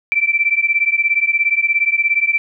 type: beating tone pair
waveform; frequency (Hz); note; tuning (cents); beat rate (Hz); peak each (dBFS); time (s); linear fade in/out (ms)
sine; 2328 / 2345; D7 / D7; -16 / -3; 17; -16; 0.12-2.38; 0
effects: none